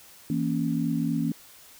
sine chord, A# diminished, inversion second, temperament equal, 164.81 / 233.1 / 277.2 Hz, E3 / A#3 / C#4, 0 / 0 / 0 cents, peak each -28 dBFS, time 0.3-1.32 s, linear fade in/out 2 ms, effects white hiss -51 dBFS RMS until 1.79 s

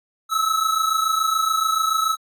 square tone pair together, 1284 / 1311 Hz, E6 / E6, -46 / -10 cents, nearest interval unison, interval 36 cents, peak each -23 / -21 dBFS, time 0.29-2.17 s, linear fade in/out 50 ms, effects AAC 64 kbps

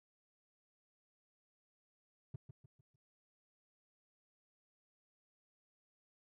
triangle tone with echo, 130.81 Hz, C3, in tune, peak -38 dBFS, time 2.34-2.36 s, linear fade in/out 5 ms, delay 150 ms, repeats 4, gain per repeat -8 dB, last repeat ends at 2.96 s, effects none

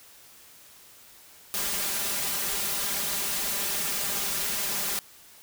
white noise with comb filter, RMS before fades -29 dBFS, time 1.54-4.99 s, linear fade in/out 0 ms, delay 5 ms, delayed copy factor +0.85, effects white hiss -52 dBFS RMS until 5.42 s

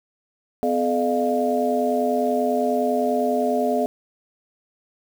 sine tone cluster, 251.9 / 429.2 / 607 / 697 Hz, B3 / A4 / D#5 / F5, +34 / -43 / -43 / -4 cents, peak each -24 dBFS, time 0.63-3.86 s, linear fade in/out 0 ms, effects 7-bit

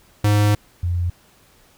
square / sine tone pair in turn, 104 / 87.45 Hz, G#2 / F2, +3 / +3 cents, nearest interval minor third, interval 300 cents, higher first, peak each -14 / -18 dBFS, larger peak first, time 0.24-0.55 / 0.83-1.1 s, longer first, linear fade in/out 5 ms, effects pink hiss -54 dBFS RMS until 1.77 s

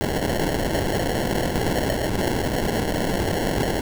white noise with sample-and-hold, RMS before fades -23 dBFS, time 0.01-3.81 s, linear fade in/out 0 ms, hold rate 1225 Hz, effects none

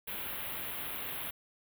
white band-stop noise, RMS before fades -39 dBFS, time 0.07-1.31 s, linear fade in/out 10 ms, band 3600 to 11000 Hz, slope 48 dB/octave, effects none

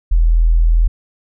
sine tone, 41.2 Hz, E1, in tune, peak -8 dBFS, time 0.11-0.88 s, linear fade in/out 10 ms, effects none

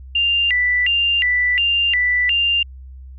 sine tone with vibrato, 2349 Hz, D7, in tune, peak -14 dBFS, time 0.15-2.63 s, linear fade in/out 5 ms, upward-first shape square, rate 1.4 Hz, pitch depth 300 cents each way, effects added 65 Hz sine -34 dBFS peak until 3.18 s

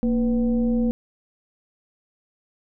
sine tone with frequency modulation, 233.1 Hz, A#3, in tune, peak -18 dBFS, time 0.03-0.91 s, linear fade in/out 0 ms, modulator 264 Hz, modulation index 0.61, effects none

